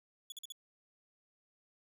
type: tone bursts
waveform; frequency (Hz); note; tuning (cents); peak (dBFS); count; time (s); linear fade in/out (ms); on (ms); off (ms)
sawtooth; 3416; G#7; +48; -40; 4; 0.3-0.522; 2; 21; 46
effects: none